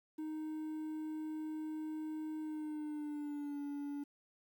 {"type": "tone with pitch glide", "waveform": "triangle", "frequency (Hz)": [310.7, 286.6], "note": ["D#4", "D4"], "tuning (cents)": [-2, -42], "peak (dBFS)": -37, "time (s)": [0.18, 4.04], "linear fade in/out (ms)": 10, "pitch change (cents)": -140, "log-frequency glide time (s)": [2.41, 3.6], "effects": ["11-bit"]}